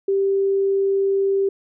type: tone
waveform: sine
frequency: 392 Hz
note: G4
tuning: in tune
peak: -16 dBFS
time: 0.08-1.49 s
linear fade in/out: 5 ms
effects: none